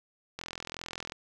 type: click train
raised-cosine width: 0.2 ms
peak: -20 dBFS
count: 32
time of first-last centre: 0.39-1.121 s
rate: 42.4 Hz
effects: none